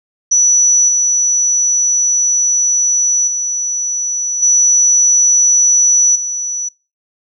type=tone with level steps; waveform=sine; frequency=5920 Hz; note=F#8; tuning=in tune; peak=-7 / -10 / -15 / -7 / -17 dBFS; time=0.31-6.69 s; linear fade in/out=10 ms; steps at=0.88 / 3.27 / 4.42 / 6.15 s; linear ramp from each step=10 ms; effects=noise-tail reverb RT60 0.3 s tail -25 dB re dry